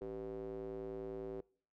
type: tone with band-pass filter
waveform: square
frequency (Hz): 55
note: A1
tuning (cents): 0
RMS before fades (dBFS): -44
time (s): 0.01-1.41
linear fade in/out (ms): 5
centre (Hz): 420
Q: 5.2
effects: noise-tail reverb RT60 0.5 s tail -24 dB re dry